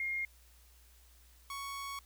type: tone pair in turn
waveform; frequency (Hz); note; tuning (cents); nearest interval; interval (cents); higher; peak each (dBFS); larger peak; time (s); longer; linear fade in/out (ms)
sine / sawtooth; 2131 / 1111.7; C7 / C#6; +31 / +5; major seventh; 1126; first; -33 / -36; first; 0-0.25 / 1.5-1.99; second; 2
effects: added 60 Hz sine -60 dBFS peak until 2.05 s + white hiss -65 dBFS RMS until 2.05 s